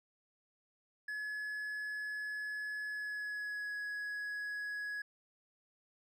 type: tone with pitch glide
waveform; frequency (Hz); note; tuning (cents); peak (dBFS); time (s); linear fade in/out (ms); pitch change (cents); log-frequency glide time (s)
triangle; 1700 to 1675.6; G#6 to G#6; +40 to +15; -36; 1.08-5.02; 5; -25; 2.89-3.75
effects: none